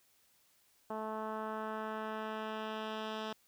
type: tone with low-pass filter sweep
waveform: 10% pulse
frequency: 217.7 Hz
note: A3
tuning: 18 cents flat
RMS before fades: -40 dBFS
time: 0.9-3.33 s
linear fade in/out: 5 ms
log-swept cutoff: 990 to 4000 Hz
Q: 1.4
effects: white hiss -70 dBFS RMS until 3.47 s